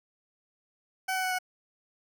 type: tone with pitch steps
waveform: 20% pulse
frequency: 756 / 749.5 / 743 / 736.6 Hz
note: F#5 / F#5 / F#5 / F#5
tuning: +37 / +22 / +7 / -8 cents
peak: -23 dBFS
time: 1.08-1.388 s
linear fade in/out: 10 ms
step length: 77 ms
effects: none